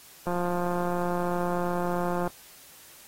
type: click train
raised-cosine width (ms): 1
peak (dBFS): -16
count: 354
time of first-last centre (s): 0.27-2.276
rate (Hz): 176
effects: white hiss -51 dBFS RMS until 3.07 s + AAC 48 kbps